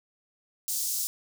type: high-pass noise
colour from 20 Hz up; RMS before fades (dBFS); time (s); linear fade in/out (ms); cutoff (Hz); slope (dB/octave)
pink; -30; 0.68-1.07; 0; 5400; 24
effects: none